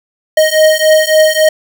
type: beating tone pair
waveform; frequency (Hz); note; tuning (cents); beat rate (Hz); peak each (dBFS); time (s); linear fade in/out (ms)
square; 622 / 625.6; D#5 / D#5; -1 / +9; 3.6; -10; 0.37-1.49; 5
effects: 7-bit